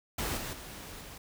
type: noise with level steps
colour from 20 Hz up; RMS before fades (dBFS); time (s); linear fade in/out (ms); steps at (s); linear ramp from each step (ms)
pink; -34 / -38 / -45 / -47; 0.18-1.18; 5; 0.37 / 0.53 / 1.01; 2
effects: none